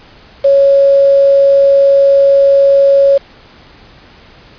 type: tone with quantisation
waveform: sine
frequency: 554.4 Hz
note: C#5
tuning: in tune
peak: -4 dBFS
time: 0.44-3.18 s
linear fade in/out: 10 ms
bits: 4
effects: pink hiss -40 dBFS RMS until 4.58 s + resampled to 11025 Hz